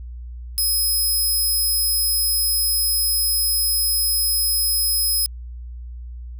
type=tone; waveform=5% pulse; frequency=5100 Hz; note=D#8; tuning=42 cents sharp; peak=-12 dBFS; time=0.58-5.26 s; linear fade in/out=0 ms; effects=added 60 Hz sine -31 dBFS peak until 6.39 s